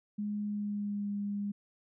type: tone with pitch glide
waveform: sine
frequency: 207.7 to 203.2 Hz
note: G#3 to G#3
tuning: 0 to -38 cents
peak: -32 dBFS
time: 0.18-1.52 s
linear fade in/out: 10 ms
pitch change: -38 cents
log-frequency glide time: 0.44-1.11 s
effects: none